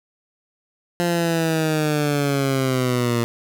15% pulse linear sweep, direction down, 174.61 to 116.54 Hz, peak -12 dBFS, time 1-3.24 s, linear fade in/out 0 ms, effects none

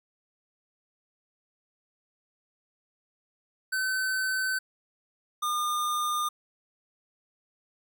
square tone pair in turn, 1526 / 1211.2 Hz, G6 / D#6, -47 / -47 cents, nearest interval major third, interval 400 cents, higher first, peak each -27 dBFS, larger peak neither, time 3.72-4.59 / 5.42-6.29 s, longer neither, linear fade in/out 10 ms, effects none

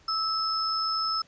sine tone pair together, 1305 / 5213 Hz, E6 / E8, -18 / -20 cents, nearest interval 2 octaves, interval 2398 cents, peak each -28 dBFS, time 0.08-1.22 s, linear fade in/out 5 ms, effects pink hiss -59 dBFS RMS until 1.27 s + resampled to 16000 Hz

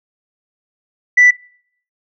sine tone, 1975.5 Hz, B6, in tune, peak -4 dBFS, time 1.17-1.31 s, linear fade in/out 10 ms, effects noise-tail reverb RT60 0.6 s tail -23 dB re dry + tanh soft clip ceiling -2 dBFS

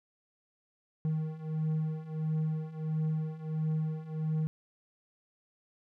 triangle beating tone pair, 155.8 / 157.3 Hz, D#3 / D#3, +3 / +19 cents, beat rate 1.5 Hz, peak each -33 / -30 dBFS, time 1.05-4.47 s, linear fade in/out 0 ms, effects none

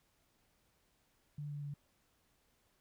sine tone with pitch steps, 146.83 / 145.4 / 143.97 Hz, D3 / D3 / D3, 0 / -17 / -34 cents, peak -40 dBFS, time 1.38-1.74 s, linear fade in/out 5 ms, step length 120 ms, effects pink hiss -75 dBFS RMS until 2.8 s

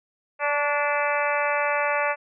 harmonic tone with a mistuned harmonic, 291.3 Hz, D4, 14 cents flat, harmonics 2 / 3 / 4 / 5 / 6 / 7 / 8 / 9, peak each -26 / -28 / -29 / -30 / -31 / -31 / -32 / -33 dBFS, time 0.39-2.16 s, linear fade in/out 50 ms, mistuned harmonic 4, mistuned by -24 cents, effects none

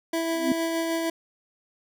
25% pulse tone with tremolo, 329.6 Hz, E4, in tune, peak -20 dBFS, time 0.13-1.1 s, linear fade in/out 5 ms, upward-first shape sine, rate 6.5 Hz, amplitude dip 25%
sine tone with exponential growth, 261.6 Hz, C4, in tune, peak -17 dBFS, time 0.3-0.52 s, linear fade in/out 2 ms, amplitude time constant 47 ms
effects none

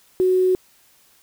sine tone with quantisation, 370 Hz, F#4, in tune, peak -14 dBFS, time 0.2-0.55 s, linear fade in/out 0 ms, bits 7, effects white hiss -56 dBFS RMS until 1.22 s

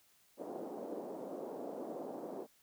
white band-pass noise, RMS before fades -44 dBFS, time 0.37-2.47 s, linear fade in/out 50 ms, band 240 to 630 Hz, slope 24 dB/octave, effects white hiss -69 dBFS RMS until 2.62 s

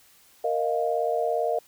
sine chord, Bb suspended fourth, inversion none, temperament just, 466.2 / 621.6 / 699.2 Hz, Bb4 / Eb5 / F5, 0 / -2 / +2 cents, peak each -27 dBFS, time 0.44-1.59 s, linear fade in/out 5 ms, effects white hiss -57 dBFS RMS until 1.67 s

